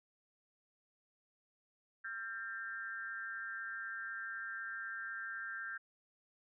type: tone with amplitude modulation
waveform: sine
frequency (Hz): 1587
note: G6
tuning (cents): +21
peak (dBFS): -36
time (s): 2.04-5.78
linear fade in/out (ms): 10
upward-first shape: sine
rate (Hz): 216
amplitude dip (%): 100
effects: none